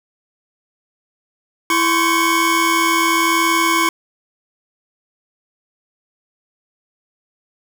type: tone cluster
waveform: square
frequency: 331.6 / 1036 / 1117 / 1550 / 2213 Hz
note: E4 / C6 / C#6 / G6 / C#7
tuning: +10 / -17 / +13 / -20 / -3 cents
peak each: -21 / -19 / -21 / -27 / -20 dBFS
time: 1.7-3.89 s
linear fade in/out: 2 ms
effects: 8-bit